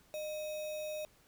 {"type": "tone with sample-and-hold", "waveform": "sine", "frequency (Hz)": 612, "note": "D#5", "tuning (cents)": -29, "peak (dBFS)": -37, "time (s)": [0.14, 1.05], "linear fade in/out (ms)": 0, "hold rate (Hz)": 3150, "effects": ["pink hiss -66 dBFS RMS until 1.27 s"]}